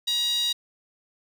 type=tone with high-pass filter; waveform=sawtooth; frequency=952 Hz; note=A#5; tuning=36 cents sharp; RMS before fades=-25 dBFS; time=0.07-0.53 s; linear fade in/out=10 ms; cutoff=3900 Hz; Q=7.3; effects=none